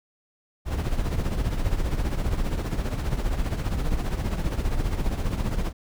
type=noise with tremolo; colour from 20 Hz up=brown; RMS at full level=-22 dBFS; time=0.65-5.73 s; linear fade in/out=50 ms; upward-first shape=triangle; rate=15 Hz; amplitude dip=70%; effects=none